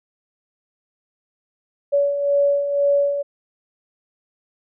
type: beating tone pair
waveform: sine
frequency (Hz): 566 / 568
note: C#5 / C#5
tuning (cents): +36 / +42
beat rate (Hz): 2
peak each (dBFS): -24 / -16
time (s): 1.92-3.23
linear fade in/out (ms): 20
effects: none